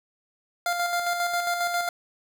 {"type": "tone with tremolo", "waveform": "25% pulse", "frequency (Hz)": 698.5, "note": "F5", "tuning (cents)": 0, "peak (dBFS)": -19, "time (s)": [0.66, 1.89], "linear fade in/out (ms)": 2, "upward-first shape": "square", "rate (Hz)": 7.4, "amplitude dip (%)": 40, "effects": []}